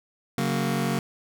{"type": "chord", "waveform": "sawtooth", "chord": "F# major", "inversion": "second", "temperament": "just", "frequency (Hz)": [138.75, 185, 231.2], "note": ["C#3", "F#3", "A#3"], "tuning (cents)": [2, 0, -14], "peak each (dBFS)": -24, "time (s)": [0.38, 0.99], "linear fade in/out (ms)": 2, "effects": []}